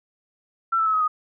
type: tone with pitch steps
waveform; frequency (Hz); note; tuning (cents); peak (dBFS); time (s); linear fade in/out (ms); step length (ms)
sine; 1346 / 1319.8 / 1294.2 / 1269 / 1244.3; E6 / E6 / E6 / D#6 / D#6; +36 / +2 / -32 / +34 / 0; -18; 0.72-1.08; 10; 72
effects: none